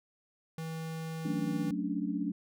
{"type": "tone", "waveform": "square", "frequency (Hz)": 161.6, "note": "E3", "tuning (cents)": -34, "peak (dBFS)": -37, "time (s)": [0.58, 1.71], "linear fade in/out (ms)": 2}
{"type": "chord", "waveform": "sine", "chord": "D major seventh", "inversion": "first", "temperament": "equal", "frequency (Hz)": [185, 220, 277.2, 293.7], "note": ["F#3", "A3", "C#4", "D4"], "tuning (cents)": [0, 0, 0, 0], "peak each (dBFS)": [-36, -37, -37, -35], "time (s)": [1.25, 2.32], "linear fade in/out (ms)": 5}
{"effects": []}